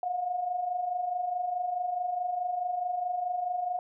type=tone pair together; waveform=sine; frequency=697.3 / 722 Hz; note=F5 / F#5; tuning=-3 / -43 cents; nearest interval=minor second; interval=60 cents; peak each=-36 / -29 dBFS; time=0.03-3.79 s; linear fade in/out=2 ms; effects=none